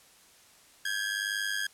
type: ring-modulated tone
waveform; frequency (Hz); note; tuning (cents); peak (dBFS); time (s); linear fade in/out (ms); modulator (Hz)
sawtooth; 1634; G#6; -29; -23; 0.85-1.67; 5; 50.7
effects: white hiss -58 dBFS RMS until 1.73 s + low-pass 11000 Hz 12 dB/octave